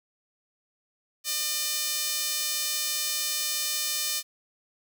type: tone with high-pass filter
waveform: sawtooth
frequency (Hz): 603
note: D5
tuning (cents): +46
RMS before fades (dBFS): -29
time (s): 1.24-4.23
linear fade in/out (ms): 50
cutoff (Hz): 4500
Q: 0.84
effects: none